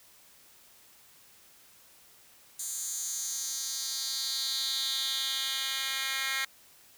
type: tone with high-pass filter sweep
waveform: 10% pulse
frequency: 268.2 Hz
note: C4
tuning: 43 cents sharp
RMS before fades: -33 dBFS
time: 2.59-6.45 s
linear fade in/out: 5 ms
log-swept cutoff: 7800 to 2200 Hz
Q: 3.1
effects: white hiss -58 dBFS RMS until 6.97 s